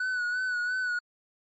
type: tone with vibrato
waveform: triangle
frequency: 1483 Hz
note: F#6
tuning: 4 cents sharp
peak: -25 dBFS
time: 0-0.99 s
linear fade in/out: 5 ms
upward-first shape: sine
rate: 2.9 Hz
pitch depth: 41 cents each way
effects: MP3 32 kbps